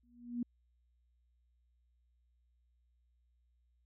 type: tone with exponential growth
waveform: sine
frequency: 240.4 Hz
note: B3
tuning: 46 cents flat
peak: -31 dBFS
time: 0.03-0.43 s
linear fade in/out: 5 ms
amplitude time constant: 85 ms
effects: added 60 Hz sine -70 dBFS peak until 3.85 s